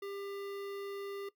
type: tone with notch filter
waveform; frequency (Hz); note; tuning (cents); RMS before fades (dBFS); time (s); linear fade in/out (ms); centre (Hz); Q
square; 398.5; G4; +28; -42; 0.02-1.29; 5; 7700; 0.88
effects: noise-tail reverb RT60 0.1 s tail -17 dB re dry